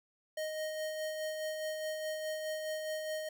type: tone with tremolo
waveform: square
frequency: 622.3 Hz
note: D#5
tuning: in tune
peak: -35 dBFS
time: 0.37-3.29 s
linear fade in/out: 5 ms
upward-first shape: sine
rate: 4.8 Hz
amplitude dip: 35%
effects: none